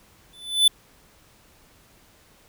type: tone with exponential growth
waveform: square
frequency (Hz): 3500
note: A7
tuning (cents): -10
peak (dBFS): -11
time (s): 0.33-0.68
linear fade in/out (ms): 5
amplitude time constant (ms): 75
effects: pink hiss -56 dBFS RMS until 2.48 s